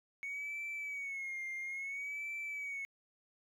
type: tone with vibrato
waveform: triangle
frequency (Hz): 2217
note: C#7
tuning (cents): 0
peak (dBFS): -36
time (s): 0.23-2.85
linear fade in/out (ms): 0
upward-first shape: sine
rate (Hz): 0.59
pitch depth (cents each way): 86
effects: tanh soft clip ceiling -34 dBFS